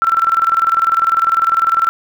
sine tone with tremolo, 1344 Hz, E6, 33 cents sharp, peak -8 dBFS, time 0.02-1.89 s, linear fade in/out 0 ms, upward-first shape square, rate 20 Hz, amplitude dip 70%, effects none

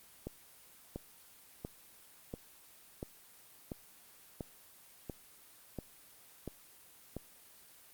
click train, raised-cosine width 2 ms, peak -26 dBFS, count 11, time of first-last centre 0.27-7.167 s, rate 1.45 Hz, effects white hiss -59 dBFS RMS until 7.93 s + Opus 24 kbps

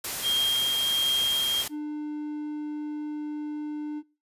white noise, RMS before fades -32 dBFS, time 0.04-1.68 s, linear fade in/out 5 ms
sine tone with tremolo, 3219 Hz, G7, 45 cents sharp, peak -21 dBFS, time 0.22-1.65 s, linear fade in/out 50 ms, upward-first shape triangle, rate 1.4 Hz, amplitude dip 25%
triangle tone, 299.7 Hz, D4, 35 cents sharp, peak -28 dBFS, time 1.69-4.03 s, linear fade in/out 50 ms
effects noise-tail reverb RT60 0.3 s tail -22 dB re dry + resampled to 32000 Hz

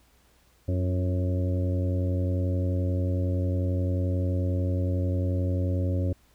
harmonic tone with a mistuned harmonic, 91.2 Hz, F#2, 24 cents flat, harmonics 1 / 2 / 3 / 4 / 5 / 6 / 7, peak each -24 / -36 / -33 / -39 / -42 / -36 / -48 dBFS, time 0.68-6.13 s, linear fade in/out 5 ms, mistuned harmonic 4, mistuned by -51 cents, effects added 60 Hz sine -63 dBFS peak until 6.34 s + pink hiss -63 dBFS RMS until 6.34 s

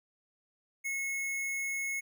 square tone, 2182 Hz, C#7, 28 cents flat, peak -33 dBFS, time 0.84-2.01 s, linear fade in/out 20 ms, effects none

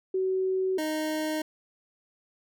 sine / 25% pulse tone pair in turn, 376.7 / 310.3 Hz, F#4 / D#4, +31 / -5 cents, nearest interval minor third, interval 336 cents, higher first, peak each -24 dBFS, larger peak neither, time 0.14-0.78 / 0.78-1.42 s, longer neither, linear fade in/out 5 ms, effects none

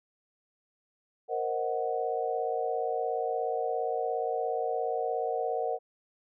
sine chord, C half-diminished seventh, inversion third, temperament equal, 466.2 / 523.3 / 622.3 / 740 Hz, Bb4 / C5 / Eb5 / Gb5, 0 / 0 / 0 / 0 cents, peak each -32 / -36 / -36 / -32 dBFS, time 1.28-5.79 s, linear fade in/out 50 ms, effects none

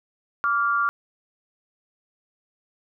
sine tone pair together, 1159.1 / 1396.9 Hz, D6 / F6, -23 / 0 cents, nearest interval minor third, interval 323 cents, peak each -22 dBFS, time 0.44-0.89 s, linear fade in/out 0 ms, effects none

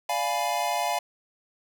square chord, D diminished seventh, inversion none, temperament equal with one note detuned, 587.3 / 698.5 / 835.4 / 987.8 Hz, D5 / F5 / Ab5 / Cb6, 0 / 0 / +10 / 0 cents, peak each -35 / -29 / -30 / -33 dBFS, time 0.09-0.99 s, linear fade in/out 5 ms, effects none

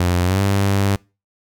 sawtooth tone with pitch glide, 88.7 to 98.99 Hz, F2 to G2, +27 to +17 cents, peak -11 dBFS, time 0-0.96 s, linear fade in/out 5 ms, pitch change +190 cents, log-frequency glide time 0.23-0.41 s, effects noise-tail reverb RT60 0.3 s tail -25 dB re dry

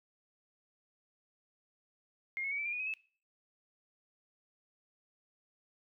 sine tone with pitch steps, 2128 / 2190 / 2255 / 2321 / 2389 / 2459 / 2531 / 2605 Hz, C7 / C#7 / C#7 / D7 / D7 / D#7 / D#7 / E7, +29 / -22 / +29 / -21 / +29 / -21 / +29 / -21 cents, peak -34 dBFS, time 2.37-2.938 s, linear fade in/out 0 ms, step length 71 ms, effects noise-tail reverb RT60 0.4 s tail -19 dB re dry

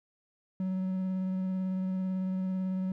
triangle tone with vibrato, 187.2 Hz, F#3, 20 cents sharp, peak -27 dBFS, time 0.6-2.92 s, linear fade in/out 2 ms, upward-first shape triangle, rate 18 Hz, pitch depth 16 cents each way, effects none

